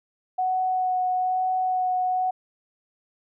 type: tone with vibrato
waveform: sine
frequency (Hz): 740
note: F#5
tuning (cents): 0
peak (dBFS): -21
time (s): 0.38-2.31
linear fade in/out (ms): 10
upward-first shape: sine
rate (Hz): 1.1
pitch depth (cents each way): 11
effects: none